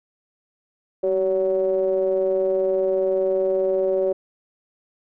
triangle ring-modulated tone, 92.5 Hz, F#2, in tune, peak -13 dBFS, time 1.03-4.13 s, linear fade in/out 10 ms, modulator 473 Hz, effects none

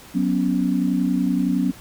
sine chord, F# suspended fourth, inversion none, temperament just, 185 / 246.7 / 277.5 Hz, F#3 / B3 / C#4, 0 / -2 / +2 cents, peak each -22 dBFS, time 0.14-1.72 s, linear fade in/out 20 ms, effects pink hiss -44 dBFS RMS until 1.8 s

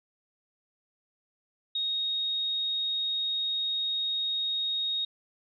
sine tone, 3740 Hz, A#7, 5 cents sharp, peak -27 dBFS, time 1.75-5.05 s, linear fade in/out 5 ms, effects none

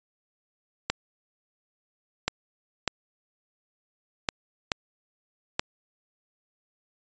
clicks, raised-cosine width 0.2 ms, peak -6 dBFS, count 6, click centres 0.9 / 2.28 / 2.877 / 4.288 / 4.718 / 5.595 s, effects resampled to 16000 Hz

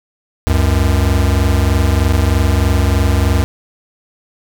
square tone pair together, 69.3 / 92.5 Hz, C#2 / F#2, 0 / 0 cents, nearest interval perfect fourth, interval 500 cents, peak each -14 dBFS, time 0.47-3.44 s, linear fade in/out 0 ms, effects 7-bit

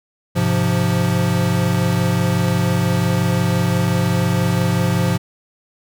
square chord, F minor, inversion first, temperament equal with one note detuned, 103.83 / 129.61 / 174.61 Hz, Ab2 / C3 / F3, 0 / -16 / 0 cents, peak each -21 / -21 / -19 dBFS, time 0.35-5.18 s, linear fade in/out 20 ms, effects none

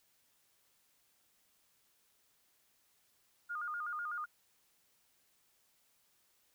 sine tone with vibrato, 1318.5 Hz, E6, in tune, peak -37 dBFS, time 3.49-4.26 s, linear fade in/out 20 ms, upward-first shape square, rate 8 Hz, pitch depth 130 cents each way, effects white hiss -73 dBFS RMS until 6.54 s

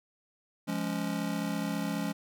square chord, Db major, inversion first, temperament just, 173.24 / 207.9 / 277.2 Hz, F3 / Ab3 / Db4, -14 / +2 / 0 cents, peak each -36 / -35 / -36 dBFS, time 0.67-2.13 s, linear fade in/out 20 ms, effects none

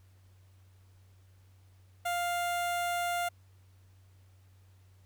sawtooth tone with notch filter, 700 Hz, F5, 4 cents sharp, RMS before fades -32 dBFS, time 2.05-3.29 s, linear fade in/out 10 ms, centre 5000 Hz, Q 1.8, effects added 94 Hz sine -57 dBFS peak until 5.05 s + pink hiss -70 dBFS RMS until 5.05 s

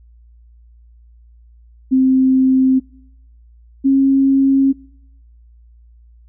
sine tone pair in turn, 261.6 / 271 Hz, C4 / C#4, 0 / -39 cents, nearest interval minor second, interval 61 cents, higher second, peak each -9 dBFS, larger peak neither, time 1.91-2.8 / 3.84-4.73 s, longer neither, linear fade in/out 20 ms, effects noise-tail reverb RT60 0.8 s tail -25 dB re dry + added 58 Hz sine -43 dBFS peak until 6.28 s

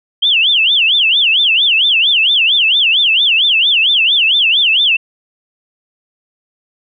sine tone with vibrato, 3049 Hz, G7, 49 cents flat, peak -8 dBFS, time 0.22-4.97 s, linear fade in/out 10 ms, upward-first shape sine, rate 4.4 Hz, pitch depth 280 cents each way, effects none

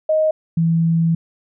sine tone pair in turn, 625 / 165.24 Hz, D#5 / E3, +8 / +4 cents, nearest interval octave + major seventh, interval 2304 cents, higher first, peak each -13 dBFS, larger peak neither, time 0.09-0.31 / 0.57-1.15 s, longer second, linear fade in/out 5 ms, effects none

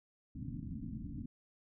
white low-pass noise, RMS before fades -43 dBFS, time 0.35-1.26 s, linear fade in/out 5 ms, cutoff 290 Hz, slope 96 dB/octave, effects none

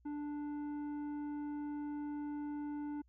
sine tone with tanh clipping, 293.7 Hz, D4, in tune, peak -40 dBFS, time 0.05-3.02 s, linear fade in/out 10 ms, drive 9 dB, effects added 60 Hz sine -65 dBFS peak until 3.08 s

